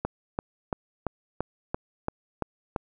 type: click train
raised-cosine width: 1 ms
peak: -13 dBFS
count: 9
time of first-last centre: 0.05-2.762 s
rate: 2.95 Hz
effects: none